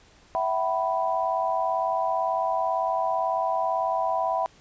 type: chord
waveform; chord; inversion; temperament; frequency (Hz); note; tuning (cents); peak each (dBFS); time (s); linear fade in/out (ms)
sine; E suspended second; none; equal with one note detuned; 659.3 / 757.3 / 987.8; E5 / F#5 / B5; 0 / +40 / 0; -27; 0.35-4.46; 0
effects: pink hiss -56 dBFS RMS until 4.6 s + resampled to 16000 Hz